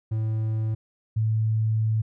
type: tone pair in turn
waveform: triangle / sine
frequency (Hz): 110 / 110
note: A2 / A2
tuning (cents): 0 / 0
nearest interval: unison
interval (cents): 0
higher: neither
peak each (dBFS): -21 / -20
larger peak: second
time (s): 0.11-0.75 / 1.16-2.02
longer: second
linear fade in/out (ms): 10
effects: none